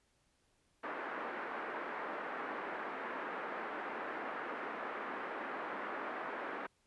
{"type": "band-pass noise", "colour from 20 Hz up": "white", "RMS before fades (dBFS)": -42, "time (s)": [0.83, 6.67], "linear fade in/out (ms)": 10, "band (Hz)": [250, 1700], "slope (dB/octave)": 24, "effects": ["pink hiss -75 dBFS RMS until 6.86 s", "resampled to 24000 Hz"]}